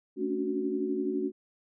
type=chord; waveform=sine; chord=D major seventh; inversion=second; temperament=equal with one note detuned; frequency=220 / 277.2 / 289.1 / 370 Hz; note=A3 / C#4 / D4 / F#4; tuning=0 / 0 / -27 / 0 cents; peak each=-36 / -34 / -34 / -31 dBFS; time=0.16-1.32 s; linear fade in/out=50 ms; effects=none